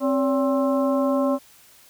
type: harmonic tone with a mistuned harmonic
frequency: 265 Hz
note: C4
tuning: 22 cents sharp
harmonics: 1 / 2 / 3 / 4 / 5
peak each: -21 / -22 / -34 / -29 / -37 dBFS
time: 0-1.39 s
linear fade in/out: 50 ms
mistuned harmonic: 2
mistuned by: +120 cents
effects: white hiss -52 dBFS RMS until 1.89 s